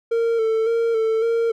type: tone with vibrato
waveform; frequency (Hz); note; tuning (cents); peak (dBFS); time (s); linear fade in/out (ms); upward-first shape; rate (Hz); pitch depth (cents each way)
triangle; 453; A#4; -50; -15; 0.11-1.52; 10; square; 1.8; 31
effects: none